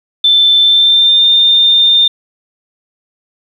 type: tone with pitch glide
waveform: sine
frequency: 3537 to 3613 Hz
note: A7 to A7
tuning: +8 to +45 cents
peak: -5 dBFS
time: 0.24-2.08 s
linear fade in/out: 5 ms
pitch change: +37 cents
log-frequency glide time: 0.61-1.25 s
effects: 7-bit